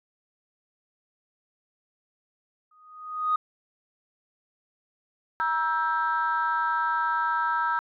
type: tone with exponential growth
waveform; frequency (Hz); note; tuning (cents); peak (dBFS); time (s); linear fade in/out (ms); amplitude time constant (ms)
sine; 1244; D#6; -1; -18; 2.71-3.36; 5; 140
type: chord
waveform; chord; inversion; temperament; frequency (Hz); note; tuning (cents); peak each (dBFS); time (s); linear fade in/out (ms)
sine; E diminished; second; just; 949.3 / 1318.5 / 1582.2; Bb5 / E6 / G6; +31 / 0 / +16; -26 / -26 / -29; 5.4-7.79; 0
effects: tanh soft clip ceiling -15 dBFS